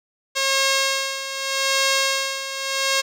5% pulse tone with tremolo, 541 Hz, C#5, 42 cents flat, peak -5 dBFS, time 0.35-3.02 s, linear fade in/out 20 ms, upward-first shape sine, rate 0.82 Hz, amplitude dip 70%, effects low-pass 11000 Hz 12 dB/octave

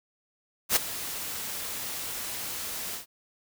white noise with ADSR envelope, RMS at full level -20 dBFS, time 0.69-3.06 s, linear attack 70 ms, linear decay 15 ms, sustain -15 dB, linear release 120 ms, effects none

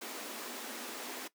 pink high-pass noise, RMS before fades -43 dBFS, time 0.01-1.28 s, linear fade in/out 10 ms, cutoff 220 Hz, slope 96 dB/octave, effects noise-tail reverb RT60 0.1 s tail -17 dB re dry

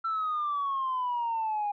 sine exponential sweep, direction down, 1345 to 813 Hz, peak -26 dBFS, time 0.04-1.72 s, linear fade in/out 10 ms, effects tanh soft clip ceiling -24 dBFS

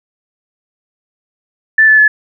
sine tone with pitch steps, 1760 / 1738.8 / 1717.8 Hz, A6 / A6 / A6, 0 / -21 / -42 cents, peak -4 dBFS, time 1.78-2.08 s, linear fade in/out 5 ms, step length 100 ms, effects none

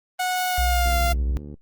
sawtooth tone with pitch glide, 733 to 693.9 Hz, F#5 to F5, -16 to -11 cents, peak -18 dBFS, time 0.19-1.13 s, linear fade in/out 10 ms, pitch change -95 cents, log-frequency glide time 0.48-0.97 s
violet noise, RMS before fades -35 dBFS, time 0.35-1.14 s, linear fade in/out 20 ms
sine tone with vibrato, 61.74 Hz, B1, in tune, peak -20 dBFS, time 0.58-1.37 s, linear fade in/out 0 ms, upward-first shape sine, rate 9.7 Hz, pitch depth 14 cents each way
click train, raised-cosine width 3 ms, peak -25 dBFS, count 51, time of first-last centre 0.86-1.541 s, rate 73.4 Hz
effects noise-tail reverb RT60 0.1 s tail -25 dB re dry + Opus 24 kbps

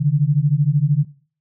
sine beating tone pair, 139.4 / 152.4 Hz, C#3 / D#3, +10 / -36 cents, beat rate 13 Hz, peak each -16 dBFS, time 0-1.05 s, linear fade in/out 20 ms, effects noise-tail reverb RT60 0.4 s tail -17 dB re dry

